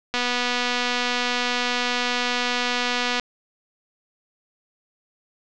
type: click train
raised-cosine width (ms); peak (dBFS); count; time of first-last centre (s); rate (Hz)
0.2; -6; 750; 0.14-3.197; 245
effects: low-pass 5000 Hz 12 dB/octave